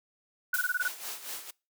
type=tone bursts; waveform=sine; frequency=1476 Hz; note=F#6; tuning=5 cents flat; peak=-25 dBFS; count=7; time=0.53-0.88 s; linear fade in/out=5 ms; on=32 ms; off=21 ms
type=noise with exponential decay; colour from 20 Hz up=blue; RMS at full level=-32 dBFS; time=0.54-1.23 s; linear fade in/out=1 ms; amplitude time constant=150 ms
type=noise with tremolo; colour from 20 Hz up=white; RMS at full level=-37 dBFS; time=0.8-1.51 s; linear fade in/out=10 ms; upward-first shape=sine; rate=4.3 Hz; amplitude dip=70%
effects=noise-tail reverb RT60 0.3 s tail -25 dB re dry + high-pass 400 Hz 12 dB/octave